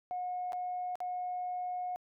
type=tone with dropouts; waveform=sine; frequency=724 Hz; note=F#5; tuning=38 cents flat; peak=-33 dBFS; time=0.11-1.96 s; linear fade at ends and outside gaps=0 ms; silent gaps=0.522-0.531 / 0.955-1.004 s; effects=tanh soft clip ceiling -29 dBFS